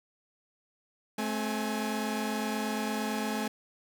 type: tone cluster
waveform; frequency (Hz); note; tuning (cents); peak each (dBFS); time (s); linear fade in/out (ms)
sawtooth; 216.3 / 264.7 / 836; A3 / C4 / G#5; -29 / +20 / +11; -28 / -33 / -33; 1.18-3.48; 5
effects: none